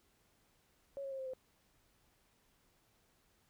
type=tone with pitch steps; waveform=sine; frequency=554.4 / 544.9 / 535.5 / 526.3 / 517.3 Hz; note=C#5 / C#5 / C5 / C5 / C5; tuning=0 / -30 / +40 / +10 / -20 cents; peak=-40 dBFS; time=0.97-1.335 s; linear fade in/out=0 ms; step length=73 ms; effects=pink hiss -73 dBFS RMS until 3.49 s